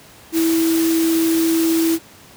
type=tone in noise; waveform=sine; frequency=327.5 Hz; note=E4; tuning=11 cents flat; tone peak=-14 dBFS; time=0.32-1.99 s; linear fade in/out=50 ms; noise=white; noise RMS=-26 dBFS; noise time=0.32-1.99 s; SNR=+9 dB; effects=pink hiss -44 dBFS RMS until 2.36 s + high-pass 80 Hz 12 dB/octave